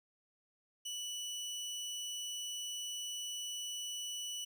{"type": "tone", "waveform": "25% pulse", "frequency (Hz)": 2960, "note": "F#7", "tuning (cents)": 0, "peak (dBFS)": -36, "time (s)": [0.85, 4.45], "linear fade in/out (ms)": 10, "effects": []}